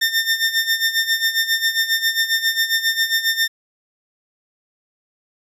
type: tone with tremolo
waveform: 20% pulse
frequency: 1809 Hz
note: A6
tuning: 48 cents sharp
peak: -9 dBFS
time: 0.01-3.48 s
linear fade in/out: 10 ms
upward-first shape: sine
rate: 7.4 Hz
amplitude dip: 75%
effects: resampled to 32000 Hz